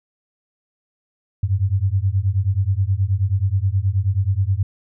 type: beating tone pair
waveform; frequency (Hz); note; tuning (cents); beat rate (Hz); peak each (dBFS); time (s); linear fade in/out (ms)
sine; 92.5 / 101.9; F#2 / G#2; 0 / -32; 9.4; -19; 1.43-4.63; 5
effects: none